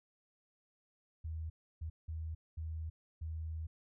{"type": "tone bursts at uneven times", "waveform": "sine", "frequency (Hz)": 80, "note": "D#2", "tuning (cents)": 49, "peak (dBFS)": -38, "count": 5, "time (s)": [[1.24, 1.5], [1.81, 1.9], [2.08, 2.35], [2.57, 2.9], [3.21, 3.67]], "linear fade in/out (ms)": 10, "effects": []}